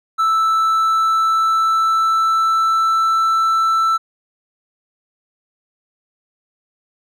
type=tone with pitch glide; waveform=triangle; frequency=1318.5 to 1327.7 Hz; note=E6 to E6; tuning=0 to +12 cents; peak=-11 dBFS; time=0.18-3.98 s; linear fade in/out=20 ms; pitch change=+12 cents; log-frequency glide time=0.54-3.22 s; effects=none